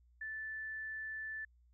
sine tone, 1755 Hz, A6, 5 cents flat, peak -40 dBFS, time 0.21-1.45 s, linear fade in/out 5 ms, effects added 60 Hz sine -64 dBFS peak until 1.73 s

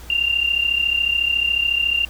sine tone pair together, 2760 / 2794 Hz, F7 / F7, -21 / 0 cents, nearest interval unison, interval 21 cents, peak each -22 / -18 dBFS, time 0.1-2.05 s, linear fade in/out 2 ms, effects added 60 Hz sine -37 dBFS peak until 2.09 s + pink hiss -43 dBFS RMS until 2.09 s

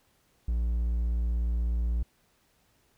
triangle tone, 58.2 Hz, A#1, 2 cents flat, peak -23 dBFS, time 0.48-2.03 s, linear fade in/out 5 ms, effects pink hiss -68 dBFS RMS until 2.97 s

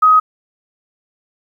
sine tone, 1260 Hz, D#6, 21 cents sharp, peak -6 dBFS, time 0.02-0.2 s, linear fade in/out 10 ms, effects 8-bit

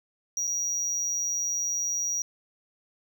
triangle tone with dropouts, 5760 Hz, F#8, 47 cents flat, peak -25 dBFS, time 0.37-2.22 s, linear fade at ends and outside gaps 1 ms, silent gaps 0.471-0.475 s, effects none

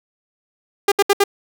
sawtooth tone bursts, 402.2 Hz, G4, 44 cents sharp, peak -7 dBFS, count 4, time 0.88-1.239 s, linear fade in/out 5 ms, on 38 ms, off 69 ms, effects none

